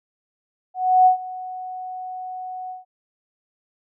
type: tone with ADSR envelope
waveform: sine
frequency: 740 Hz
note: F#5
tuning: in tune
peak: -9 dBFS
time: 0.74-2.85 s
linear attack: 320 ms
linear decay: 110 ms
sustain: -20 dB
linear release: 150 ms
effects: none